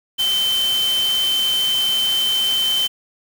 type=tone in noise; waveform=sine; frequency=3084 Hz; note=G7; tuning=29 cents flat; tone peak=-16 dBFS; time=0.18-2.88 s; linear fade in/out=20 ms; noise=white; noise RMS=-28 dBFS; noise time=0.18-2.88 s; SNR=+9 dB; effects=none